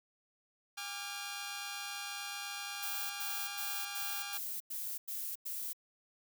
10% pulse chord, D diminished, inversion second, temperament equal with one note detuned, 812.6 / 1174.7 / 1396.9 Hz, Ab5 / D6 / F6, -38 / 0 / 0 cents, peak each -35 / -38 / -37 dBFS, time 0.77-4.38 s, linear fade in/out 10 ms
violet noise bursts, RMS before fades -40 dBFS, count 8, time 2.82-5.732 s, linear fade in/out 10 ms, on 280 ms, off 96 ms
effects none

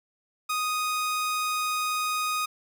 sawtooth tone, 1244.5 Hz, D#6, in tune, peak -22 dBFS, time 0.49-2.46 s, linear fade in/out 10 ms, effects none

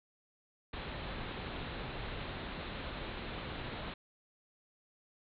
pink low-pass noise, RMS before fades -42 dBFS, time 0.73-3.94 s, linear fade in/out 5 ms, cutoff 4100 Hz, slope 96 dB/octave, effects none

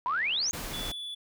sine exponential sweep, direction up, 938 to 6720 Hz, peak -26 dBFS, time 0.06-0.51 s, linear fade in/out 0 ms
click train, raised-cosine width 0.3 ms, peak -30 dBFS, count 33, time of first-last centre 0.07-0.496 s, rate 75.1 Hz
pink noise, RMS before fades -37 dBFS, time 0.53-0.92 s, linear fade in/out 5 ms
triangle tone, 3445 Hz, A7, 37 cents flat, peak -34 dBFS, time 0.73-1.15 s, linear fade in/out 10 ms
effects none

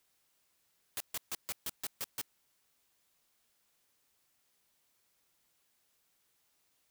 white noise bursts, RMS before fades -37 dBFS, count 8, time 0.97-2.214 s, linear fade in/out 0 ms, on 33 ms, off 140 ms, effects white hiss -75 dBFS RMS until 6.9 s

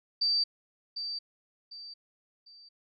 sine tone with echo, 4647 Hz, D8, 19 cents flat, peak -24 dBFS, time 0.21-0.44 s, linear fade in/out 10 ms, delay 750 ms, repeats 3, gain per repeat -9 dB, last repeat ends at 2.69 s, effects none

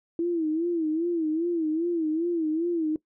sine tone with vibrato, 327.9 Hz, E4, 9 cents flat, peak -23 dBFS, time 0.19-2.96 s, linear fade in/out 2 ms, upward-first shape sine, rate 2.5 Hz, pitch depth 110 cents each way, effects noise-tail reverb RT60 0.1 s tail -20 dB re dry

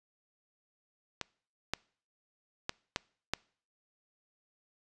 clicks, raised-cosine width 0.2 ms, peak -17 / -13 / -15 / -13 / -12 dBFS, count 5, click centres 1.213 / 1.736 / 2.694 / 2.961 / 3.336 s, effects noise-tail reverb RT60 0.5 s tail -25 dB re dry + resampled to 22050 Hz

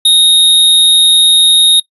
square tone with amplitude modulation, 3729 Hz, A#7, in tune, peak -3 dBFS, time 0.05-1.8 s, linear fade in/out 5 ms, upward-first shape sine, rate 171 Hz, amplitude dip 30%, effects noise-tail reverb RT60 0.1 s tail -23 dB re dry + resampled to 32000 Hz

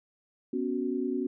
sine chord, B suspended second, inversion none, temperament equal, 246.9 / 277.2 / 370 Hz, B3 / C#4 / F#4, 0 / 0 / 0 cents, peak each -32 dBFS, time 0.53-1.27 s, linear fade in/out 5 ms, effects none

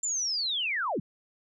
sine linear sweep, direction down, 7300 to 125 Hz, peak -27 dBFS, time 0.03-1 s, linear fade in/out 5 ms, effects none

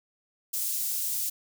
white high-pass noise, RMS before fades -30 dBFS, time 0.53-1.3 s, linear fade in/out 10 ms, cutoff 6400 Hz, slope 12 dB/octave, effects none

